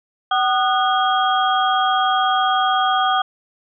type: tone cluster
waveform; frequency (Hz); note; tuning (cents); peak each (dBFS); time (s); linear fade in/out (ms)
sine; 760 / 1226 / 1474 / 3258; F#5 / D#6 / F#6 / G#7; +46 / -26 / -7 / -34; -18 / -19 / -24 / -24; 0.31-3.22; 5
effects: none